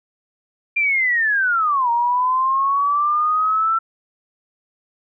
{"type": "linear two-way sweep", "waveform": "sine", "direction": "down then up", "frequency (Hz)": [2400, 932.3, 1343], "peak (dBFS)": -15, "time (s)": [0.76, 3.79], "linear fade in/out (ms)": 10, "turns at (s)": 1.9, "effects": []}